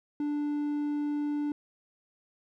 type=tone; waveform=triangle; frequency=293.7 Hz; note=D4; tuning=in tune; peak=-26 dBFS; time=0.2-1.52 s; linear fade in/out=2 ms; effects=none